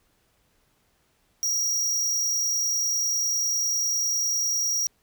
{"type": "tone", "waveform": "square", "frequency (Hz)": 5690, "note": "F8", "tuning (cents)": 31, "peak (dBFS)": -23, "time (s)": [1.43, 4.87], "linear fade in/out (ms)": 0, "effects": ["pink hiss -67 dBFS RMS until 5.02 s"]}